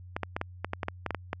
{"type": "clicks", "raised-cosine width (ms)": 0.5, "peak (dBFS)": -15, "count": 12, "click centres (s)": [0.165, 0.233, 0.365, 0.414, 0.646, 0.734, 0.832, 0.884, 1.063, 1.107, 1.147, 1.331], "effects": ["added 90 Hz sine -44 dBFS peak until 1.4 s"]}